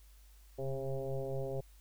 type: tone with frequency modulation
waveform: sine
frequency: 267.8 Hz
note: C4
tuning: 40 cents sharp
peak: -34 dBFS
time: 0.58-1.61 s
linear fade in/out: 10 ms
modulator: 135 Hz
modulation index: 2.6
effects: added 50 Hz sine -56 dBFS peak until 1.8 s + white hiss -67 dBFS RMS until 1.8 s